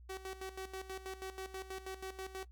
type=tone with tremolo; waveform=sawtooth; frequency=380 Hz; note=F#4; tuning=46 cents sharp; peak=-37 dBFS; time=0.09-2.45 s; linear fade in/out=10 ms; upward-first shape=square; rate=6.2 Hz; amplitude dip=75%; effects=noise-tail reverb RT60 0.1 s tail -18 dB re dry + added 60 Hz sine -53 dBFS peak until 2.51 s